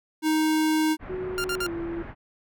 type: tone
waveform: square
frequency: 312.4 Hz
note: D#4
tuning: 7 cents sharp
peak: -21 dBFS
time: 0.22-0.97 s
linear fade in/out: 50 ms
type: low-pass noise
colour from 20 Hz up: pink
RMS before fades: -39 dBFS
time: 0.99-2.15 s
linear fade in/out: 50 ms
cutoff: 2000 Hz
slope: 24 dB/octave
type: tone with pitch glide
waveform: sine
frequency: 370 to 337.3 Hz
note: F#4 to E4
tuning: 0 to +40 cents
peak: -29 dBFS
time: 1.09-2.03 s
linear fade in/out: 10 ms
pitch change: -160 cents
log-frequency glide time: 1.63-1.69 s
type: tone bursts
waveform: sawtooth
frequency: 1396.9 Hz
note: F6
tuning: in tune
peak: -23 dBFS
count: 3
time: 1.38-1.665 s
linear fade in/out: 0 ms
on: 61 ms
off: 51 ms
effects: none